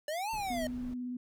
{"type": "exponential two-way sweep", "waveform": "square", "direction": "up then down", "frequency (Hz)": [580, 912, 612], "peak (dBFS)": -34, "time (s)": [0.08, 0.67], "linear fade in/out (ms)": 2, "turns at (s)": 0.31}
{"type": "noise", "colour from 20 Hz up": "brown", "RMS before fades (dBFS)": -47, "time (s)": [0.33, 0.94], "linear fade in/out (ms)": 5}
{"type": "tone with vibrato", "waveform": "sine", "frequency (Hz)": 247.9, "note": "B3", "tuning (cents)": 7, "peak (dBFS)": -35, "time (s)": [0.5, 1.17], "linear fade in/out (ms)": 5, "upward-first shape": "triangle", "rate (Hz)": 18, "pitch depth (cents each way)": 19}
{"effects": []}